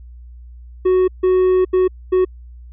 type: tone bursts at uneven times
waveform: triangle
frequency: 370 Hz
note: F#4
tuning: in tune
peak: -9 dBFS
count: 4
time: 0.85-1.08 / 1.23-1.65 / 1.73-1.88 / 2.12-2.25 s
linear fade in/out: 10 ms
effects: added 60 Hz sine -35 dBFS peak until 2.72 s + resampled to 8000 Hz